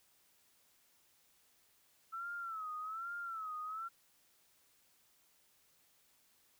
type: tone with vibrato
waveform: sine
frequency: 1318.5 Hz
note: E6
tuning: in tune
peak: -40 dBFS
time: 2.12-3.89 s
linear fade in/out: 20 ms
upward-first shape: sine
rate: 1.2 Hz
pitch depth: 110 cents each way
effects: white hiss -71 dBFS RMS until 6.59 s